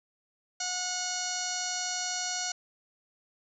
harmonic tone, 728 Hz, F#5, 28 cents flat, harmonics 1 / 2 / 3 / 4 / 5 / 6 / 7 / 8 / 9 / 10, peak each -39 / -40 / -44 / -43 / -47 / -37 / -44 / -36 / -40 / -40 dBFS, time 0.6-2.52 s, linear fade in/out 5 ms, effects none

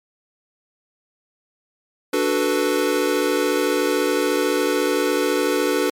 square chord, B minor seventh, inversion first, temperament equal, 293.7 / 370 / 440 / 493.9 Hz, D4 / F#4 / A4 / B4, 0 / 0 / 0 / 0 cents, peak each -24 dBFS, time 2.13-5.9 s, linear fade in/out 5 ms, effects MP3 64 kbps

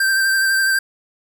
square tone with vibrato, 1568 Hz, G6, in tune, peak -15 dBFS, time 0-0.79 s, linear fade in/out 5 ms, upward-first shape sine, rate 12 Hz, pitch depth 21 cents each way, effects none

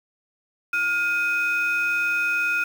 sine tone pair together, 1417 / 2509 Hz, F6 / D#7, +25 / +14 cents, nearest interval minor seventh, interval 989 cents, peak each -21 / -22 dBFS, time 0.73-2.64 s, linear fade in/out 5 ms, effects tanh soft clip ceiling -16 dBFS + 7-bit

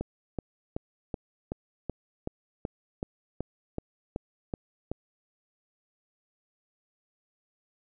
click train, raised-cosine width 2 ms, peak -18 dBFS, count 14, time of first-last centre 0.01-4.916 s, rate 2.65 Hz, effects none

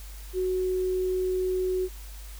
sine tone, 370 Hz, F#4, in tune, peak -24 dBFS, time 0.33-1.89 s, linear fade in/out 50 ms, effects added 50 Hz sine -39 dBFS peak until 2.39 s + white hiss -49 dBFS RMS until 2.39 s

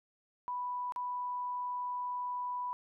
sine tone with dropouts, 987.8 Hz, B5, in tune, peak -34 dBFS, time 0.48-2.73 s, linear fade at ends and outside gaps 0 ms, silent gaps 0.922-0.961 s, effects none

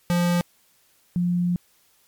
square / sine tone pair in turn, 174.61 / 176.23 Hz, F3 / F3, 0 / +16 cents, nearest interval unison, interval 16 cents, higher second, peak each -19 dBFS, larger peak neither, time 0.1-0.41 / 1.16-1.56 s, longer second, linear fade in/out 0 ms, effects white hiss -61 dBFS RMS until 2.07 s + MP3 96 kbps

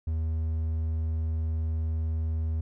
triangle tone, 79.9 Hz, D#2, 47 cents sharp, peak -24 dBFS, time 0.07-2.61 s, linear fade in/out 5 ms, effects none

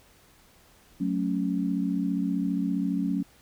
sine chord, F# minor, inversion none, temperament equal, 185 / 220 / 277.2 Hz, F#3 / A3 / C#4, 0 / 0 / 0 cents, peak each -28 / -31 / -28 dBFS, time 1-3.23 s, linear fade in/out 10 ms, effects pink hiss -58 dBFS RMS until 3.41 s

